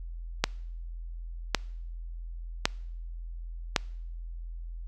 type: click train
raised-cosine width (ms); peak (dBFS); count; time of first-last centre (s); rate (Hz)
0.2; -4; 4; 0.44-3.762; 0.903
effects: noise-tail reverb RT60 0.7 s tail -26 dB re dry + added 42 Hz sine -36 dBFS peak until 4.87 s